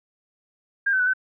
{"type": "tone with pitch steps", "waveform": "sine", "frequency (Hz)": [1609, 1526, 1483, 1523], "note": ["G6", "G6", "F#6", "F#6"], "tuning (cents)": [45, -47, 4, 50], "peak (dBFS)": -18, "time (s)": [0.86, 1.136], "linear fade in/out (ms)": 10, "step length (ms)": 69, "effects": []}